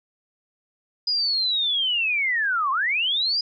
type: linear two-way sweep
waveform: sine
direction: down then up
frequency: 4978 to 1033 to 4978 Hz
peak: -20 dBFS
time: 1.07-3.41 s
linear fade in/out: 5 ms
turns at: 2.71 s
effects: none